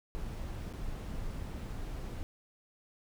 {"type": "noise with dropouts", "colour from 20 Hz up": "brown", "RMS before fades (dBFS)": -39, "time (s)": [0.15, 2.23], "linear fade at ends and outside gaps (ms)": 0, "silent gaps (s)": [0.728, 0.736], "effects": []}